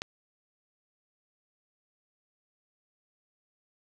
click, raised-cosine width 0.2 ms, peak -16 dBFS, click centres 0.019 s, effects none

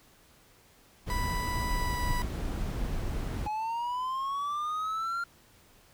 brown noise, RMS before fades -32 dBFS, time 1.06-3.48 s, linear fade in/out 20 ms
30% pulse tone with pitch glide, 987.8 to 982.1 Hz, B5 to B5, 0 to -10 cents, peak -30 dBFS, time 1.1-2.22 s, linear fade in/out 0 ms, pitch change -10 cents, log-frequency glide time 1.72-1.97 s
triangle linear sweep, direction up, 837 to 1397 Hz, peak -28 dBFS, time 3.46-5.24 s, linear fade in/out 5 ms
effects pink hiss -60 dBFS RMS until 5.93 s

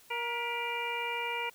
harmonic tone with a mistuned harmonic, 472.2 Hz, A#4, 22 cents sharp, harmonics 1 / 2 / 3 / 4 / 5 / 6, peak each -40 / -36 / -44 / -43 / -36 / -41 dBFS, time 0.1-1.5 s, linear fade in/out 10 ms, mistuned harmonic 4, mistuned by +71 cents, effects white hiss -59 dBFS RMS until 1.54 s

